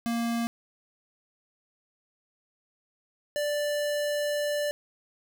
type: tone pair in turn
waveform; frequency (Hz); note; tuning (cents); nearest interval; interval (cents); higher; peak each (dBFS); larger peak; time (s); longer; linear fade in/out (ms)
square; 233.1 / 587.4; A#3 / D5; 0 / 0; octave + major third; 1600; second; -27; neither; 0.06-0.47 / 3.36-4.71; second; 0
effects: none